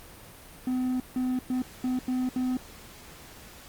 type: tone bursts at uneven times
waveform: triangle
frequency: 254 Hz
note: B3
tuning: 49 cents sharp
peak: -23 dBFS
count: 6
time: 0.67-1 / 1.16-1.39 / 1.5-1.62 / 1.84-1.99 / 2.08-2.29 / 2.36-2.57 s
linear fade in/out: 2 ms
effects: pink hiss -48 dBFS RMS until 3.68 s + Opus 32 kbps